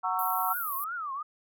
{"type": "chord", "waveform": "sine", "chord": "F# dominant seventh", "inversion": "none", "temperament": "just", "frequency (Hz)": [740, 925, 1110, 1332], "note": ["F#5", "A#5", "C#6", "E6"], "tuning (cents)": [0, -14, 2, 18], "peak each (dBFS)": -32, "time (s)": [0.03, 0.54], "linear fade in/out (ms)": 20}
{"type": "band-pass noise", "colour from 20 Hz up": "pink", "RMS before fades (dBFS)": -36, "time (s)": [0.19, 0.84], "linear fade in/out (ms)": 0, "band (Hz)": [12000, 16000], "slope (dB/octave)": 48}
{"type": "tone with vibrato", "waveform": "sine", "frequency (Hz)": 1244.5, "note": "D#6", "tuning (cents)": 0, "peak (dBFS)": -32, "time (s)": [0.48, 1.23], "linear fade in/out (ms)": 10, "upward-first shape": "triangle", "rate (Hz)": 2.7, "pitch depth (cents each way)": 300}
{"effects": []}